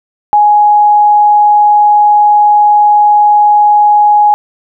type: tone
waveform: sine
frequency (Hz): 834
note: G#5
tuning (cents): +7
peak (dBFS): -3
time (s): 0.33-4.34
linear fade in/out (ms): 0
effects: none